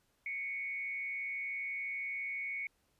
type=tone with frequency modulation; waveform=sine; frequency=2217 Hz; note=C#7; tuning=in tune; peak=-36 dBFS; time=0.26-2.67 s; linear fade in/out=2 ms; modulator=169 Hz; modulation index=0.42; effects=pink hiss -75 dBFS RMS until 2.99 s + resampled to 32000 Hz